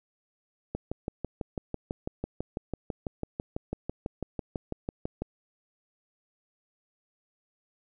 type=click train; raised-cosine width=2 ms; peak=-18 dBFS; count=28; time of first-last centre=0.75-5.22 s; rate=6.04 Hz; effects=none